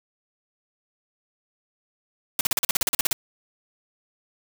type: noise bursts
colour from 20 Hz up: white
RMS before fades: -22 dBFS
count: 13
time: 2.39-3.13 s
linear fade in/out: 2 ms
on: 20 ms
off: 40 ms
effects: none